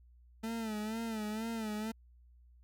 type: tone with vibrato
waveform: 40% pulse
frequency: 220 Hz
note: A3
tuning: in tune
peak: -35 dBFS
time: 0.43-1.92 s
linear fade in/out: 10 ms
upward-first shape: sine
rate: 2.1 Hz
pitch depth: 75 cents each way
effects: added 60 Hz sine -58 dBFS peak until 2.63 s